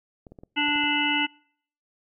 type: clicks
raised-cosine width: 2 ms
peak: -31 dBFS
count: 7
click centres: 0.268 / 0.32 / 0.388 / 0.435 / 0.685 / 0.759 / 0.838 s
type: harmonic tone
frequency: 293.7 Hz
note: D4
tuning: in tune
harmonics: 1 / 3 / 5 / 7 / 9 / 10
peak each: -28 / -29 / -31 / -28 / -28 / -27 dBFS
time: 0.56-1.27 s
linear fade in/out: 20 ms
effects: noise-tail reverb RT60 0.6 s tail -26 dB re dry